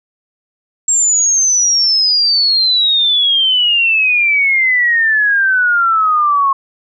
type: exponential sweep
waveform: sine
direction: down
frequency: 7540 to 1082 Hz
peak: -9 dBFS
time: 0.88-6.53 s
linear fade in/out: 5 ms
effects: none